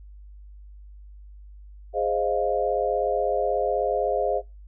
sine chord, F minor seventh, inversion first, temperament equal, 415.3 / 523.3 / 622.3 / 698.5 Hz, Ab4 / C5 / Eb5 / F5, 0 / 0 / 0 / 0 cents, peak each -27 dBFS, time 1.93-4.42 s, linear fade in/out 50 ms, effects noise-tail reverb RT60 0.2 s tail -19 dB re dry + added 50 Hz sine -42 dBFS peak until 4.67 s

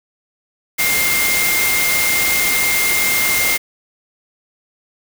sine tone in noise, 2113 Hz, C7, 16 cents sharp, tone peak -17 dBFS, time 0.78-3.58 s, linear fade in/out 20 ms, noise white, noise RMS -18 dBFS, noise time 0.78-3.58 s, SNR -2 dB, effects none

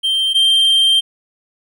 triangle tone pair in turn, 3146 / 3159 Hz, G7 / G7, +6 / +13 cents, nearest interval unison, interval 7 cents, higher second, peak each -12 / -8 dBFS, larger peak second, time 0.03-0.34 / 0.34-1.01 s, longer second, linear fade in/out 20 ms, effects none

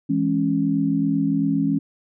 sine chord, C# minor, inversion first, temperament equal with one note detuned, 164.81 / 207.7 / 275.3 Hz, E3 / G#3 / C#4, 0 / 0 / -12 cents, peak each -24 / -24 / -20 dBFS, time 0.09-1.79 s, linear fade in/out 10 ms, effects none

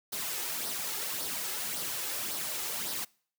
white noise with flanger, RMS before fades -35 dBFS, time 0.12-3.05 s, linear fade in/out 10 ms, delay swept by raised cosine 0.2 to 2.4 ms, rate 1.8 Hz, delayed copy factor +0.5, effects noise-tail reverb RT60 0.5 s tail -25 dB re dry + high-pass 150 Hz 12 dB/octave

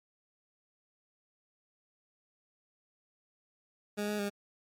20% pulse tone with pitch steps, 207 / 209.1 / 202.8 Hz, G#3 / G#3 / G#3, -5 / +12 / -41 cents, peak -27 dBFS, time 3.97-4.3 s, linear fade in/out 20 ms, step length 110 ms, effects MP3 96 kbps

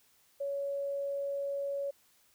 sine tone, 560 Hz, C#5, 18 cents sharp, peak -32 dBFS, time 0.4-1.91 s, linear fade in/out 10 ms, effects white hiss -67 dBFS RMS until 2.34 s

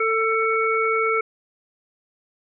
harmonic tone, 445.3 Hz, A4, 21 cents sharp, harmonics 1 / 3 / 5, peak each -22 / -22 / -24 dBFS, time 0-1.21 s, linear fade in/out 5 ms, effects none

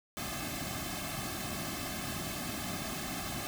pink noise with comb filter, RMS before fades -38 dBFS, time 0.17-3.47 s, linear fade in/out 0 ms, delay 2.1 ms, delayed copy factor -1, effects none

